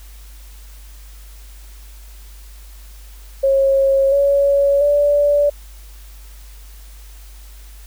sine tone with pitch steps, 544 / 561.6 / 579.7 Hz, C#5 / C#5 / D5, -33 / +22 / -23 cents, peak -11 dBFS, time 3.43-5.5 s, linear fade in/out 10 ms, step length 690 ms, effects added 50 Hz sine -36 dBFS peak until 7.86 s + white hiss -47 dBFS RMS until 7.86 s

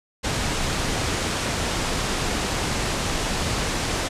pink low-pass noise, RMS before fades -25 dBFS, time 0.23-4.09 s, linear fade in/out 20 ms, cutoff 8700 Hz, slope 24 dB/octave, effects resampled to 32000 Hz

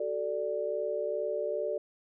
sine chord, D major, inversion first, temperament equal with one note detuned, 377.6 / 440 / 587.3 Hz, F#4 / A4 / D5, +35 / 0 / 0 cents, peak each -37 / -34 / -32 dBFS, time 0-1.78 s, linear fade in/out 5 ms, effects none

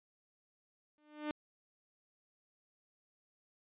sawtooth tone with exponential growth, 300 Hz, D4, 37 cents sharp, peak -30 dBFS, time 0.98-1.31 s, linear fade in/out 0 ms, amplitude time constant 70 ms, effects resampled to 8000 Hz

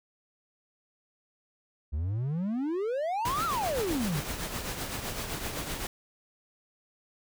triangle exponential two-way sweep, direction up then down, 69.3 to 1396.9 to 128.2 Hz, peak -26 dBFS, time 1.92-4.21 s, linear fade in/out 20 ms, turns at 3.45 s
pink noise with tremolo, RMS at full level -33 dBFS, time 3.25-5.87 s, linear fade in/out 2 ms, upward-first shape triangle, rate 7.8 Hz, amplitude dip 55%
effects none

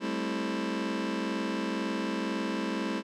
sawtooth chord, A minor seventh, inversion third, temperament just, 198 / 220 / 264 / 330 Hz, G3 / A3 / C4 / E4, +18 / 0 / +16 / +2 cents, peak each -31 dBFS, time 0-3.03 s, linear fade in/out 50 ms, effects low-pass 5000 Hz 12 dB/octave

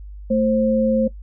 sine tone pair together, 222 / 528 Hz, A3 / C5, +16 / +16 cents, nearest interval octave + minor third, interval 1500 cents, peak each -17 / -18 dBFS, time 0.3-1.08 s, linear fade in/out 10 ms, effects noise-tail reverb RT60 0.1 s tail -18 dB re dry + added 50 Hz sine -33 dBFS peak until 1.22 s

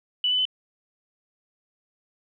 sine tone with pitch steps, 2969 / 2998 / 3028 Hz, F#7 / F#7 / F#7, +5 / +22 / +39 cents, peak -20 dBFS, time 0.24-0.453 s, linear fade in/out 2 ms, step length 71 ms, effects none

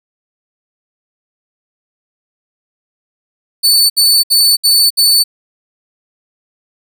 sawtooth tone bursts, 4492 Hz, C#8, 22 cents sharp, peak -4 dBFS, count 5, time 3.63-5.24 s, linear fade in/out 20 ms, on 270 ms, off 65 ms, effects none

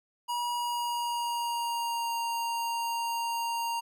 square tone with pitch glide, 961 to 932 Hz, B5 to A#5, -48 to -1 cents, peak -30 dBFS, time 0.28-3.81 s, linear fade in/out 20 ms, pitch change -53 cents, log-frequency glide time 0.54-2.14 s, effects none

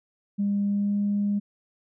sine tone with pitch glide, 201.9 to 203.8 Hz, G#3 to G#3, -49 to -32 cents, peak -21 dBFS, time 0.38-1.4 s, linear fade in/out 20 ms, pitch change +17 cents, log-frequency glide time 0.65-0.97 s, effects tanh soft clip ceiling -17 dBFS

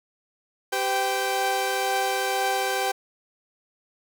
sawtooth tone cluster, 389.5 / 509 / 781 Hz, G4 / C5 / G5, -11 / -48 / -7 cents, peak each -26 / -26 / -21 dBFS, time 0.72-2.92 s, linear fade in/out 10 ms, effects none

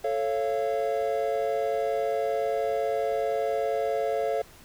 triangle chord, A augmented, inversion none, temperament just, 440 / 550 / 687.5 Hz, A4 / C#5 / E#5, 0 / -14 / -27 cents, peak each -27 dBFS, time 0.04-4.42 s, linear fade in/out 5 ms, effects pink hiss -52 dBFS RMS until 4.64 s

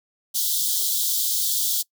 white high-pass noise, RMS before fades -23 dBFS, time 0.34-1.83 s, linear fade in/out 20 ms, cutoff 3200 Hz, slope 96 dB/octave, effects noise-tail reverb RT60 0.1 s tail -23 dB re dry

